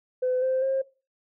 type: tone with pitch steps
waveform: sine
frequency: 507 / 520.4 / 534.1 Hz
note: B4 / C5 / C5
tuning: +45 / -9 / +36 cents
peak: -21 dBFS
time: 0.22-0.82 s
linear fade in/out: 10 ms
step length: 200 ms
effects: noise-tail reverb RT60 0.3 s tail -20 dB re dry + tanh soft clip ceiling -18 dBFS